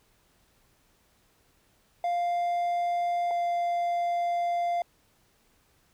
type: tone pair in turn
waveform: triangle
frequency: 698.5 / 695 Hz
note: F5 / F5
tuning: 0 / -9 cents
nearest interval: unison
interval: 9 cents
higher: first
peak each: -23 dBFS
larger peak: neither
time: 2.04-3.31 / 3.31-4.82 s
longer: second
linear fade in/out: 2 ms
effects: pink hiss -66 dBFS RMS until 5.93 s